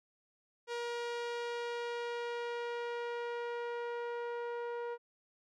sawtooth tone with low-pass filter sweep, 475.2 Hz, A#4, 33 cents sharp, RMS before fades -39 dBFS, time 0.67-4.98 s, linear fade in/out 50 ms, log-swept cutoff 5800 to 1300 Hz, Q 0.72, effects none

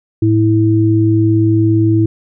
sine tone pair together, 108.9 / 326.3 Hz, A2 / E4, -17 / -18 cents, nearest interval octave + perfect fifth, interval 1899 cents, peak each -11 dBFS, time 0.22-2.06 s, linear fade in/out 5 ms, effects none

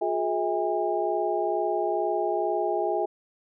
sine tone cluster, 359.7 / 421.9 / 648 / 812 Hz, F#4 / G#4 / E5 / G#5, -49 / +27 / -30 / -39 cents, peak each -29 dBFS, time 0.01-3.06 s, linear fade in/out 10 ms, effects none

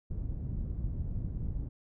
pink low-pass noise, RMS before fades -35 dBFS, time 0.1-1.69 s, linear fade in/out 10 ms, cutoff 140 Hz, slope 12 dB/octave, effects none

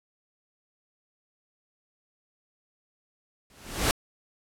pink noise with exponential growth, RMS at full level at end -20 dBFS, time 3.5-3.91 s, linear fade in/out 1 ms, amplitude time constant 89 ms, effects low-pass 12000 Hz 12 dB/octave

